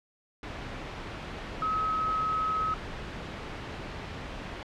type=tone in noise; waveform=sine; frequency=1279 Hz; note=D#6; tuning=47 cents sharp; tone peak=-26 dBFS; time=1.62-2.74 s; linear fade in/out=2 ms; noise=pink; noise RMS=-38 dBFS; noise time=0.43-4.63 s; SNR=+9 dB; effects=low-pass 3000 Hz 12 dB/octave